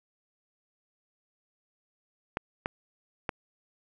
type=clicks; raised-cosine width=0.5 ms; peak=-14 dBFS; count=3; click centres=2.371 / 2.659 / 3.292 s; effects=none